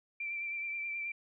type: tone with vibrato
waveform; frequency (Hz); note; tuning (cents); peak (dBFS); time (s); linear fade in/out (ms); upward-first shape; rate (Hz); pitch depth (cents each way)
sine; 2349; D7; 0; -35; 0.2-1.12; 5; triangle; 9.4; 31
effects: none